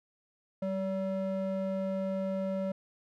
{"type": "ring-modulated tone", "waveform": "triangle", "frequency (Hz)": 382.5, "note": "G4", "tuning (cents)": -42, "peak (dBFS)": -25, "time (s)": [0.62, 2.72], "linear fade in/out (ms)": 5, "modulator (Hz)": 189, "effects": []}